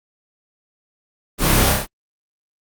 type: noise with echo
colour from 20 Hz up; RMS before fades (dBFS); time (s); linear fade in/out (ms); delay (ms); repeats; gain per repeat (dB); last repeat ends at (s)
pink; -18; 1.38-1.75; 50; 30; 4; -2; 1.87
effects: Opus 24 kbps